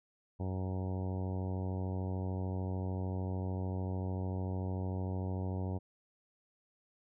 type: harmonic tone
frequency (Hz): 93.4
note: F#2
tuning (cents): +17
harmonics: 1 / 2 / 3 / 4 / 5 / 6 / 7 / 8 / 9 / 10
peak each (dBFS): -35 / -41 / -45 / -47 / -49 / -51 / -52 / -53 / -54 / -55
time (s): 0.39-5.79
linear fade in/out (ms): 20
effects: none